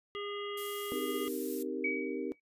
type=harmonic tone; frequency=408 Hz; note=G#4; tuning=31 cents flat; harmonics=1 / 3 / 5 / 7 / 8; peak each=-39 / -44 / -46 / -47 / -48 dBFS; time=0.15-1.28 s; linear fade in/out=0 ms
type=noise; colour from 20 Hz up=violet; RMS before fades=-42 dBFS; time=0.57-1.63 s; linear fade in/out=5 ms
type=chord; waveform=sine; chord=C minor seventh; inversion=none; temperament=equal; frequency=261.6 / 311.1 / 392 / 466.2 Hz; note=C4 / Eb4 / G4 / Bb4; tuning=0 / 0 / 0 / 0 cents; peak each=-39 dBFS; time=0.92-2.32 s; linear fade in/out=0 ms
type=tone with exponential decay; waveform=sine; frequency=2271 Hz; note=C#7; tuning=41 cents sharp; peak=-29 dBFS; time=1.84-2.4 s; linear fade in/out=5 ms; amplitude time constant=120 ms
effects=noise-tail reverb RT60 0.1 s tail -17 dB re dry + resampled to 32000 Hz